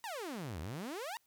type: exponential two-way sweep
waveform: sawtooth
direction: down then up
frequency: 975 to 73 to 975 Hz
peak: -36 dBFS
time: 0.04-1.17 s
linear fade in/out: 0 ms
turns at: 0.6 s
effects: white hiss -74 dBFS RMS until 1.26 s